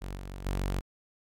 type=tone with level steps; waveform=sawtooth; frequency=47 Hz; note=F#1; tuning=28 cents sharp; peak=-32 / -35 / -25 dBFS; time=0.01-0.81 s; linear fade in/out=20 ms; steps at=0.16 / 0.45 s; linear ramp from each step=10 ms; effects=AAC 64 kbps